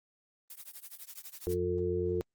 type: noise with tremolo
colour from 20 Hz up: blue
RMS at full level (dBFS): -43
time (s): 0.5-1.54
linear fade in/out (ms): 2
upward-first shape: triangle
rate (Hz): 12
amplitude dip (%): 100
type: harmonic tone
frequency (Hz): 89.3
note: F2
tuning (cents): +39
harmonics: 1 / 2 / 4 / 5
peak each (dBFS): -36 / -40 / -32 / -33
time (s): 1.47-2.21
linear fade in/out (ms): 0
effects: Opus 24 kbps